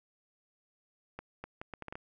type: accelerating click train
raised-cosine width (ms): 0.5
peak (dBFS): -26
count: 8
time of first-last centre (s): 1.19-1.955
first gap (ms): 250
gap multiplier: 0.7
effects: none